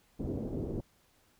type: low-pass noise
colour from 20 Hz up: white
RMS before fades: -36 dBFS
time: 0.19-0.81 s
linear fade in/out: 10 ms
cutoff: 410 Hz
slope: 24 dB/octave
effects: pink hiss -68 dBFS RMS until 1.39 s